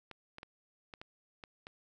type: clicks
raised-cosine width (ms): 0.3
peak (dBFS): -30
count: 7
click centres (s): 0.113 / 0.384 / 0.431 / 0.938 / 1.015 / 1.438 / 1.669
effects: none